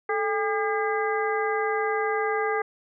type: harmonic tone with a mistuned harmonic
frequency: 403.9 Hz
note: G#4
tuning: 48 cents flat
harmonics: 1 / 2 / 3 / 4 / 5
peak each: -26 / -29 / -31 / -32 / -33 dBFS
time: 0.09-2.62 s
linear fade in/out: 5 ms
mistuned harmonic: 1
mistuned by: +130 cents
effects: none